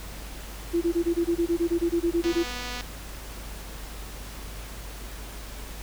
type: tone bursts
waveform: sine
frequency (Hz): 340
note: F4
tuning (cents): -46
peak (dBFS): -20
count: 16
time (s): 0.73-2.437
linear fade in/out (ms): 20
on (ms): 87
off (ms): 21
type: click train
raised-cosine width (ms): 0.2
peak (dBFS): -18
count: 141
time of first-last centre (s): 2.24-2.809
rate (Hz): 246
effects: added 50 Hz sine -38 dBFS peak until 5.82 s + pink hiss -42 dBFS RMS until 5.82 s